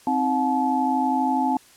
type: tone cluster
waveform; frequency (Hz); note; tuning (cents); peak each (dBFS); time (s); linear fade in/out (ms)
sine; 262 / 314.3 / 721 / 862; C4 / D#4 / F#5 / A5; +2 / +18 / -45 / -36; -23 / -31 / -28 / -22; 0.07-1.57; 2
effects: white hiss -52 dBFS RMS until 1.76 s + low-pass 11000 Hz 12 dB/octave